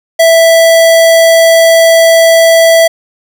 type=tone; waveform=square; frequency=659.3 Hz; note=E5; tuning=in tune; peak=-3 dBFS; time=0.19-2.88 s; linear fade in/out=10 ms; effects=none